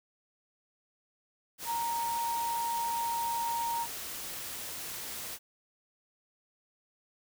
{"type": "tone in noise", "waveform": "sine", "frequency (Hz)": 932.3, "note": "A#5", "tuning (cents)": 0, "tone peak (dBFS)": -30, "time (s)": [1.65, 3.87], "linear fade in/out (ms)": 50, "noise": "white", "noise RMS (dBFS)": -40, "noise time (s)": [1.58, 5.39], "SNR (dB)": 7, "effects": []}